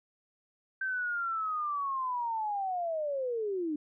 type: linear sweep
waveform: sine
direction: down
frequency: 1562 to 290 Hz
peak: -30 dBFS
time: 0.81-3.76 s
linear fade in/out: 5 ms
effects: none